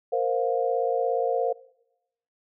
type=chord; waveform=sine; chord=Bb suspended second; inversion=none; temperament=equal with one note detuned; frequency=466.2 / 523.3 / 706.2 Hz; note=Bb4 / C5 / F5; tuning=0 / 0 / +19 cents; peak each=-26 / -26 / -28 dBFS; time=0.12-1.53 s; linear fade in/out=10 ms; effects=noise-tail reverb RT60 0.9 s tail -22 dB re dry

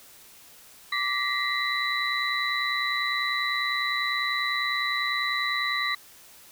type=tone cluster; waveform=sine; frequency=1167 / 1918 / 2048 / 3959 Hz; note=D6 / A#6 / C7 / B7; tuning=-11 / +49 / -38 / +3 cents; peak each=-30 dBFS; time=0.92-5.95 s; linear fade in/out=5 ms; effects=white hiss -51 dBFS RMS until 6.51 s

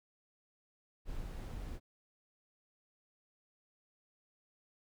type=noise; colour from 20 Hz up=brown; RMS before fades=-42 dBFS; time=1.05-1.8 s; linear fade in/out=50 ms; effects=none

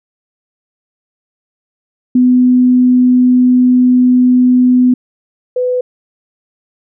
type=tone pair in turn; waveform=sine; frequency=250.5 / 500.1 Hz; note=B3 / B4; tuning=+25 / +22 cents; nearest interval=octave; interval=1197 cents; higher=second; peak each=-5 / -11 dBFS; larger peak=first; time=2.15-4.94 / 5.56-5.81 s; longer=first; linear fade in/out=5 ms; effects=none

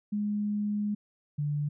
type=tone pair in turn; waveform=sine; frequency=207.7 / 146.87 Hz; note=G#3 / D3; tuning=0 / 0 cents; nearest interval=tritone; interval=600 cents; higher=first; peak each=-27 dBFS; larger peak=neither; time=0.12-0.95 / 1.38-1.69 s; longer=first; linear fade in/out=10 ms; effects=none

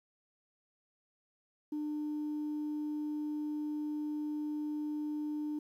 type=tone; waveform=sine; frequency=300 Hz; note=D4; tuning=37 cents sharp; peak=-32 dBFS; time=1.72-5.59 s; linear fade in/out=5 ms; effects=tanh soft clip ceiling -32 dBFS + 11-bit

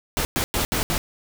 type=noise bursts at uneven times; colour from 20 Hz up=pink; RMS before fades=-23 dBFS; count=5; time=0.17-0.25 / 0.36-0.44 / 0.54-0.65 / 0.72-0.83 / 0.9-0.98 s; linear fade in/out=0 ms; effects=none

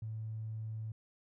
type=tone; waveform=triangle; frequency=110 Hz; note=A2; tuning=in tune; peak=-34 dBFS; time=0.02-0.92 s; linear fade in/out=5 ms; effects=tanh soft clip ceiling -36 dBFS

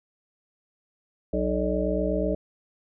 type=harmonic tone with a mistuned harmonic; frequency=61.74 Hz; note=B1; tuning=in tune; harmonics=1 / 3 / 5 / 7 / 9 / 10; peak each=-30 / -30 / -30 / -30 / -30 / -30 dBFS; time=1.33-2.35 s; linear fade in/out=5 ms; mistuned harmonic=9; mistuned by=+42 cents; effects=none

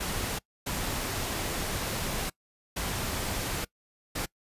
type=noise bursts at uneven times; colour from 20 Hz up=pink; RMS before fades=-32 dBFS; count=4; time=0-0.39 / 0.66-2.3 / 2.76-3.65 / 4.15-4.26 s; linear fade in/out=10 ms; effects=noise-tail reverb RT60 0.1 s tail -23 dB re dry + resampled to 32000 Hz

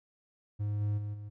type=tone with level steps; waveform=triangle; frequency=103.83 Hz; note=G#2; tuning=in tune; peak=-28 / -26 / -32 / -38 dBFS; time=0.59-1.3 s; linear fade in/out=20 ms; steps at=0.8 / 0.97 / 1.13 s; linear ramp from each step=20 ms; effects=none

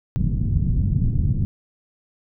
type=low-pass noise; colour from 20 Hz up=white; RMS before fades=-20 dBFS; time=0.16-1.45 s; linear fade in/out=0 ms; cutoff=160 Hz; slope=24 dB/octave; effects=none

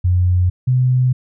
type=tone pair in turn; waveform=sine; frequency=89.9 / 127.14 Hz; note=F#2 / C3; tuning=-49 / -49 cents; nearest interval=tritone; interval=600 cents; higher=second; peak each=-11 dBFS; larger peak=neither; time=0.04-0.5 / 0.67-1.13 s; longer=neither; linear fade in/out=10 ms; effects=none

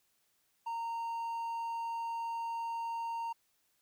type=tone; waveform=triangle; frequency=923 Hz; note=A#5; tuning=17 cents flat; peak=-33 dBFS; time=0.66-3.33 s; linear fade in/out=10 ms; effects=white hiss -75 dBFS RMS until 3.81 s

